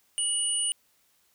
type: tone pair together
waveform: sine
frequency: 2920 / 9270 Hz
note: F#7 / D9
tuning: -24 / -24 cents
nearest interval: octave + minor sixth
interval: 2000 cents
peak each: -30 / -26 dBFS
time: 0.18-0.72 s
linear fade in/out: 0 ms
effects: white hiss -67 dBFS RMS until 1.34 s